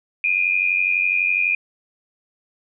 sine tone pair together, 2405 / 2497 Hz, D7 / D#7, +41 / +6 cents, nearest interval minor second, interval 65 cents, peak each -19 / -20 dBFS, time 0.24-1.55 s, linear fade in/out 2 ms, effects none

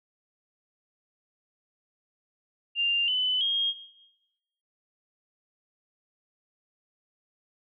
sine tone with pitch steps, 2794 / 3012 / 3247 Hz, F7 / F#7 / G#7, 0 / +30 / -40 cents, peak -23 dBFS, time 2.75-3.74 s, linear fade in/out 50 ms, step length 330 ms, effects noise-tail reverb RT60 1.0 s tail -18 dB re dry

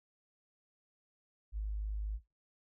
sine tone, 52.1 Hz, G#1, 6 cents sharp, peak -34 dBFS, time 1.52-2.2 s, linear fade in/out 50 ms, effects noise-tail reverb RT60 0.2 s tail -18 dB re dry

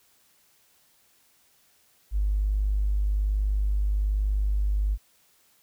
triangle tone with tanh clipping, 50.6 Hz, G#1, 44 cents flat, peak -21 dBFS, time 2.11-4.98 s, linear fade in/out 50 ms, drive 2 dB, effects white hiss -63 dBFS RMS until 5.62 s

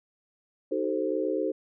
sine chord, D# diminished seventh, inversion none, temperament equal with one note detuned, 311.1 / 379.1 / 440 / 523.3 Hz, D#4 / F#4 / A4 / C5, 0 / +42 / 0 / 0 cents, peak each -31 dBFS, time 0.71-1.52 s, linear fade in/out 10 ms, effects none

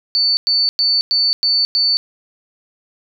sine tone bursts, 4500 Hz, C#8, 25 cents sharp, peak -12 dBFS, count 6, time 0.15-1.97 s, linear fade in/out 0 ms, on 220 ms, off 100 ms, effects none

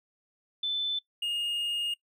sine / triangle tone pair in turn, 3520 / 2846 Hz, A7 / F7, 0 / +32 cents, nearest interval major third, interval 368 cents, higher first, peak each -27 dBFS, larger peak neither, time 0.63-0.99 / 1.22-1.94 s, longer second, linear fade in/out 5 ms, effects noise-tail reverb RT60 0.1 s tail -21 dB re dry

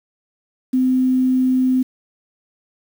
sine tone, 256.9 Hz, C4, 32 cents flat, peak -13 dBFS, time 0.73-1.83 s, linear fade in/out 10 ms, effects 7-bit

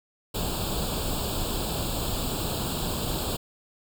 pink noise with comb filter, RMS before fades -29 dBFS, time 0.34-3.37 s, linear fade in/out 10 ms, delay 0.25 ms, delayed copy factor +0.9, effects none

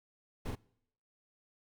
brown noise with echo, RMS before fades -38 dBFS, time 0.45-0.51 s, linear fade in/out 10 ms, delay 45 ms, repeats 1, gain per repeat -2 dB, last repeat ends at 0.555 s, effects noise-tail reverb RT60 0.7 s tail -23 dB re dry

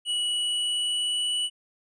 square tone with pitch glide, 2933 to 2955 Hz, F#7 to F#7, -16 to -3 cents, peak -25 dBFS, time 0.05-1.5 s, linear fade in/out 50 ms, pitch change +13 cents, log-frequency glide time 0.23-1.34 s, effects resampled to 22050 Hz

